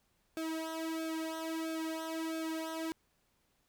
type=tone with flanger; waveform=sawtooth; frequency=322.2 Hz; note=E4; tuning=39 cents flat; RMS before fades=-38 dBFS; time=0.37-2.92 s; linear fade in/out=0 ms; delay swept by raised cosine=0.99 to 2.69 ms; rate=1.5 Hz; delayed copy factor=-0.95; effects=pink hiss -75 dBFS RMS until 3.68 s